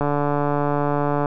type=click train; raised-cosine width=1 ms; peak=-8 dBFS; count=182; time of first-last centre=0.01-1.258 s; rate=145 Hz; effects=none